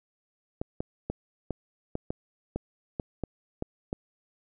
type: clicks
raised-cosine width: 2 ms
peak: -17 dBFS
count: 11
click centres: 0.615 / 0.805 / 1.1 / 1.507 / 1.954 / 2.105 / 2.56 / 2.998 / 3.237 / 3.624 / 3.929 s
effects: none